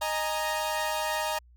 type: chord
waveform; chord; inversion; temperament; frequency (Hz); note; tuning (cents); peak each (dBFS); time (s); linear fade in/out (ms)
sawtooth; D# suspended fourth; none; equal with one note detuned; 620.5 / 830.6 / 932.3; D#5 / G#5 / A#5; -5 / 0 / 0; -28 / -31 / -27; 0.01-1.39; 10
effects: added 60 Hz sine -53 dBFS peak until 1.56 s